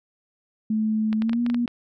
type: tone with pitch glide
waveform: sine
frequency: 217.2 to 239.6 Hz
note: A3 to A#3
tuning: -22 to +48 cents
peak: -20 dBFS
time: 0.7-1.66 s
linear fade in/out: 5 ms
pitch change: +170 cents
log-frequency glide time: 1.18-1.41 s
type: clicks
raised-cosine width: 0.3 ms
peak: -18 dBFS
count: 8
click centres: 1.129 / 1.221 / 1.295 / 1.332 / 1.464 / 1.5 / 1.545 / 1.678 s
effects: none